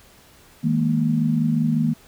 sine chord, D# suspended fourth, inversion none, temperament equal with one note detuned, 158.47 / 207.7 / 233.1 Hz, D#3 / G#3 / A#3, +32 / 0 / 0 cents, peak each -21 / -26 / -20 dBFS, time 0.63-1.94 s, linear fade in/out 20 ms, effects pink hiss -51 dBFS RMS until 2.07 s

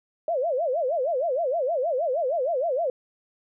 sine tone with vibrato, 587.3 Hz, D5, in tune, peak -22 dBFS, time 0.28-2.9 s, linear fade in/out 2 ms, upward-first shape sine, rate 6.4 Hz, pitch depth 290 cents each way, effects none

